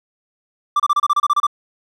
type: tone bursts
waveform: triangle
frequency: 1174.7 Hz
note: D6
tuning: in tune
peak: -10 dBFS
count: 11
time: 0.76-1.468 s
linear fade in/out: 5 ms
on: 38 ms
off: 29 ms
effects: none